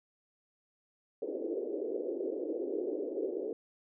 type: band-pass noise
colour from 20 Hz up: white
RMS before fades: -36 dBFS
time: 1.22-3.53 s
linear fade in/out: 2 ms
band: 310 to 490 Hz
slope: 48 dB/octave
effects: none